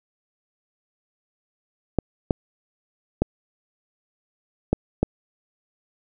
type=clicks; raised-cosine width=2 ms; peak=-5 dBFS; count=5; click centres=1.987 / 2.308 / 3.22 / 4.73 / 5.03 s; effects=none